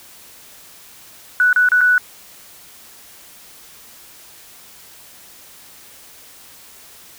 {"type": "tone with dropouts", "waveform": "sine", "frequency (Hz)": 1480, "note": "F#6", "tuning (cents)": 0, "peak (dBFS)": -10, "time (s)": [1.4, 1.98], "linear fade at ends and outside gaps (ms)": 1, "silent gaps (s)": [[1.529, 1.561], [1.688, 1.718], [1.808, 1.813]], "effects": ["white hiss -43 dBFS RMS until 7.18 s"]}